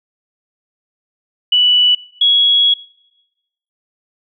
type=tone pair in turn; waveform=sine; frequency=2960 / 3336 Hz; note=F#7 / G#7; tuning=0 / +7 cents; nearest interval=major second; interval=207 cents; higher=second; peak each=-8 dBFS; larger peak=neither; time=1.52-1.95 / 2.21-2.74 s; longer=second; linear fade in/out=5 ms; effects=noise-tail reverb RT60 1.0 s tail -23 dB re dry